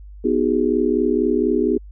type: chord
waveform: sine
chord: G# minor seventh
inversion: first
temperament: equal with one note detuned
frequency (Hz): 246.9 / 311.1 / 375.4 / 415.3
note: B3 / D#4 / F#4 / G#4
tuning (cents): 0 / 0 / +25 / 0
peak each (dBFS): -21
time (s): 0.24-1.78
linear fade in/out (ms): 10
effects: added 50 Hz sine -36 dBFS peak until 1.91 s